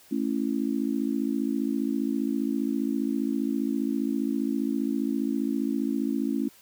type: chord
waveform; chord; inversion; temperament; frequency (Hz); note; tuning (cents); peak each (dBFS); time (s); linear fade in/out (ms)
sine; A major; none; just; 220 / 275 / 330; A3 / C#4 / E4; 0 / -14 / +2; -29 / -27 / -32; 0.11-6.49; 10
effects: white hiss -55 dBFS RMS until 6.61 s